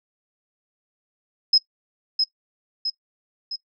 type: tone with echo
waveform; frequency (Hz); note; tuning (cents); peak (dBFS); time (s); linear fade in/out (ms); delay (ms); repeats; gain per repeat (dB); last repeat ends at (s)
sine; 5120; D#8; +49; -12; 1.53-1.58; 5; 660; 3; -5; 3.56
effects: noise-tail reverb RT60 0.1 s tail -19 dB re dry